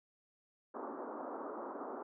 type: band-pass noise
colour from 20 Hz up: pink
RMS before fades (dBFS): -44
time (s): 0.74-2.03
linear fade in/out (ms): 5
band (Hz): 250 to 1300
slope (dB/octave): 48
effects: none